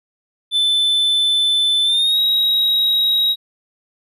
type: tone with pitch glide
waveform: triangle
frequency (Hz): 3520 to 3816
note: A7 to A#7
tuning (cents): 0 to +40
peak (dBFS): -12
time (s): 0.51-3.36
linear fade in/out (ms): 50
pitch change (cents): +140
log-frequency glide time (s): 1.84-2.19
effects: none